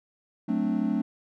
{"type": "chord", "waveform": "triangle", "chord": "D dominant seventh", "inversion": "first", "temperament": "equal", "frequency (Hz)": [185, 220, 261.6, 293.7], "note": ["F#3", "A3", "C4", "D4"], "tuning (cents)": [0, 0, 0, 0], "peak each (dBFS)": [-30, -25, -28, -28], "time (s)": [0.48, 1.02], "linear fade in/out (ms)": 10, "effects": []}